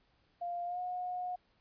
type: tone with pitch glide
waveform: sine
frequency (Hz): 698.5 to 723.6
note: F5 to F#5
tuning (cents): 0 to -39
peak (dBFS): -35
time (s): 0.41-1.36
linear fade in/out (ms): 10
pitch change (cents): +61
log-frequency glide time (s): 0.65-0.8
effects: pink hiss -72 dBFS RMS until 1.6 s + resampled to 11025 Hz